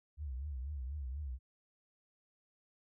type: tone with vibrato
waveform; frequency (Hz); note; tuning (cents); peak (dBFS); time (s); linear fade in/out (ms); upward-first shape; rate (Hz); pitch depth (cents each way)
sine; 68.6; C#2; -17; -38; 0.17-1.39; 50; triangle; 4.1; 210
effects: none